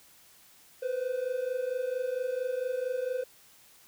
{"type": "tone pair together", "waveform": "triangle", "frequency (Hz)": [490, 514.4], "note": ["B4", "C5"], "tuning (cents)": [-14, -30], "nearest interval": "minor second", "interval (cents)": 84, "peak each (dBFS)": [-32, -29], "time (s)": [0.82, 3.24], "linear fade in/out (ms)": 10, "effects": ["white hiss -58 dBFS RMS until 3.87 s"]}